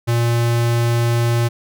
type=tone; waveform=square; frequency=117.9 Hz; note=A#2; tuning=20 cents sharp; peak=-15 dBFS; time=0.07-1.49 s; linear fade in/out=20 ms; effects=none